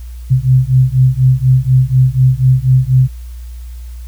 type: beating tone pair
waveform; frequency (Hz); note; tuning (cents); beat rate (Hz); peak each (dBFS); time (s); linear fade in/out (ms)
sine; 127.4 / 131.5; C3 / C3; -46 / +9; 4.1; -10; 0.3-3.08; 20
effects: added 60 Hz sine -25 dBFS peak until 4.07 s + white hiss -47 dBFS RMS until 4.07 s